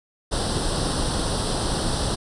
pink noise with comb filter, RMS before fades -24 dBFS, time 0.31-2.16 s, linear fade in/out 20 ms, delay 0.22 ms, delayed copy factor +0.8, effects resampled to 24000 Hz

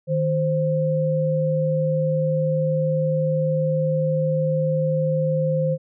sine tone pair together, 155.58 / 523.3 Hz, D#3 / C5, 0 / 0 cents, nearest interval octave + major sixth, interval 2100 cents, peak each -21 dBFS, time 0.07-5.78 s, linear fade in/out 50 ms, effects none

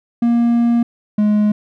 triangle tone pair in turn, 235.7 / 210 Hz, A#3 / G#3, +19 / +19 cents, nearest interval major second, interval 200 cents, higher first, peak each -9 dBFS, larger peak neither, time 0.22-0.83 / 1.18-1.52 s, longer first, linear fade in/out 5 ms, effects none

